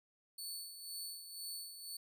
20% pulse tone with tremolo, 4457 Hz, C#8, 9 cents sharp, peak -36 dBFS, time 0.38-1.97 s, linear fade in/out 5 ms, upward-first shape sine, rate 2 Hz, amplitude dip 60%, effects none

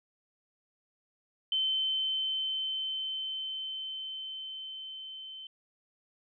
sine tone with level ramp, 3078 Hz, G7, 32 cents flat, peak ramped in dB -26 to -42 dBFS, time 1.52-5.47 s, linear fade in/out 2 ms, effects none

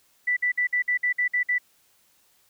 sine tone bursts, 1975.5 Hz, B6, in tune, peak -20 dBFS, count 9, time 0.27-1.584 s, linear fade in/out 10 ms, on 98 ms, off 54 ms, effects white hiss -63 dBFS RMS until 2.49 s

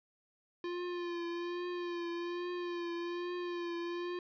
square tone with vibrato, 348.4 Hz, F4, 4 cents flat, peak -37 dBFS, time 0.64-4.19 s, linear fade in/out 2 ms, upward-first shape triangle, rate 1.2 Hz, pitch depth 38 cents each way, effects resampled to 11025 Hz + 12-bit

